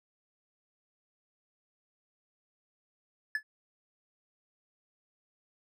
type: tone with exponential decay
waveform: triangle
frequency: 1725 Hz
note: A6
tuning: 35 cents flat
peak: -23 dBFS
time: 3.35-3.43 s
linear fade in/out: 2 ms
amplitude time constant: 17 ms
effects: none